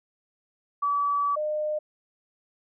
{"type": "tone pair in turn", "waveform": "sine", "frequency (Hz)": [1147, 607.6], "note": ["D6", "D#5"], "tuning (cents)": [-41, -41], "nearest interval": "major seventh", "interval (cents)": 1100, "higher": "first", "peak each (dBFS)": [-22, -25], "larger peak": "first", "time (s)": [[0.82, 1.36], [1.36, 1.79]], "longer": "first", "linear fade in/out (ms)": 10, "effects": []}